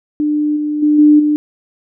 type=tone with level steps; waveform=sine; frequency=298.9 Hz; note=D4; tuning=31 cents sharp; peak=-12 / -15 / -8 / -4 / -10 dBFS; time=0.2-1.36 s; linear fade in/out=0 ms; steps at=0.56 / 0.82 / 0.98 / 1.19 s; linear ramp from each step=10 ms; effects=none